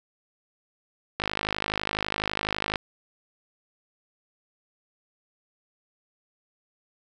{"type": "click train", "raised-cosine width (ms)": 0.3, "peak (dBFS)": -10, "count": 82, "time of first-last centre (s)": [1.2, 2.758], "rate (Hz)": 52, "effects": []}